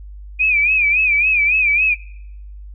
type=tone with vibrato; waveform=sine; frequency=2435 Hz; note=D#7; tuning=38 cents flat; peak=-12 dBFS; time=0.39-1.95 s; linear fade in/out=20 ms; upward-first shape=sine; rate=3.6 Hz; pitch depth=110 cents each way; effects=noise-tail reverb RT60 0.8 s tail -22 dB re dry + added 50 Hz sine -32 dBFS peak until 2.74 s